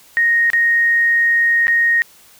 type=tone with dropouts; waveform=sine; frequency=1864.7 Hz; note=A#6; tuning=in tune; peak=-11 dBFS; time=0.17-2.02 s; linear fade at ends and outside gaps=0 ms; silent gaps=0.502-0.533 / 1.67-1.681 s; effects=white hiss -47 dBFS RMS until 2.39 s